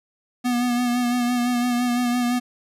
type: tone with vibrato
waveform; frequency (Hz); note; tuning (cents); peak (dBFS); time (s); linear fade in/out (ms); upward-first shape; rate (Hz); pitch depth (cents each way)
square; 243.9; B3; -21; -20; 0.44-2.4; 20; sine; 5.9; 30
effects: resampled to 32000 Hz + 10-bit